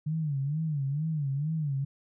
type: tone with vibrato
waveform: sine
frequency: 147.9 Hz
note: D3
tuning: 13 cents sharp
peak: -27 dBFS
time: 0.06-1.85 s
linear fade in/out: 10 ms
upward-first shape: sine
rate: 2.2 Hz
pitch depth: 150 cents each way
effects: none